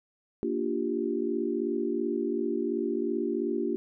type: chord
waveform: sine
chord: G minor seventh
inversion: first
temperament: equal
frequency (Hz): 233.1 / 293.7 / 349.2 / 392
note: Bb3 / D4 / F4 / G4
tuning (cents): 0 / 0 / 0 / 0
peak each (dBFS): -33 / -33 / -31 / -32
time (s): 0.43-3.76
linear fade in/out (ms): 0
effects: none

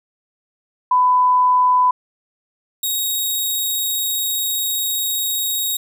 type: tone pair in turn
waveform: sine / 10% pulse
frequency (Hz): 1000 / 3775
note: B5 / A#7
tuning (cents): +21 / +21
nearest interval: octave + major seventh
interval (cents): 2300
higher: second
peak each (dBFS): -11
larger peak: neither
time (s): 0.91-1.91 / 2.83-5.77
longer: second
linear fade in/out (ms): 5
effects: none

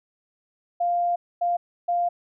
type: tone bursts at uneven times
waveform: sine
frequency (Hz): 698.5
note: F5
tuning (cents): 0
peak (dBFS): -20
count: 3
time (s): 0.8-1.16 / 1.41-1.57 / 1.88-2.09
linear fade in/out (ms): 10
effects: none

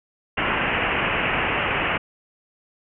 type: low-pass noise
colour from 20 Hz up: white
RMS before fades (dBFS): -23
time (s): 0.37-1.98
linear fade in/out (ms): 10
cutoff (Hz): 2900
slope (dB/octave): 96
effects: none

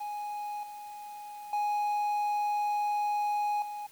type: tone with level steps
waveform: triangle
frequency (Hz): 830.6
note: G#5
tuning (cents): 0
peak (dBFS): -32 / -39 / -25 / -34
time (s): 0-3.87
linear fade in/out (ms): 10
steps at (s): 0.63 / 1.53 / 3.62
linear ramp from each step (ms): 2
effects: white hiss -57 dBFS RMS until 3.91 s

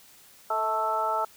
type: harmonic tone with a mistuned harmonic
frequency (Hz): 220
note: A3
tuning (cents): 0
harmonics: 2 / 3 / 4 / 5 / 6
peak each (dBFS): -37 / -31 / -28 / -39 / -28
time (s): 0.5-1.25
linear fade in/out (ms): 5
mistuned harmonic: 3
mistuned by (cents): -31
effects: white hiss -54 dBFS RMS until 1.36 s

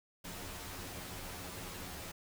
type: noise with comb filter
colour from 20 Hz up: pink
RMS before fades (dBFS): -45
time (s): 0.24-2.12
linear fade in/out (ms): 10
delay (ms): 11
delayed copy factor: +0.9
effects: none

